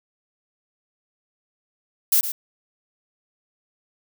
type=noise with echo; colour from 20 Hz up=violet; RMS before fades=-17 dBFS; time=2.12-2.21 s; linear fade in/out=5 ms; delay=110 ms; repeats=1; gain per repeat=-10 dB; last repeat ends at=2.32 s; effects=none